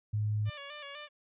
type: tone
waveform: sine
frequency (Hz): 105.9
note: G#2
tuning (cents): +34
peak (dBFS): -28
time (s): 0.13-0.5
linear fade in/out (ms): 10
type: tone with vibrato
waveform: 5% pulse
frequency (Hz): 578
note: D5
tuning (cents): -28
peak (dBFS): -29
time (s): 0.45-1.09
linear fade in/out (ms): 50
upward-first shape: square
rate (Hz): 4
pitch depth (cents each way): 48
effects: resampled to 8000 Hz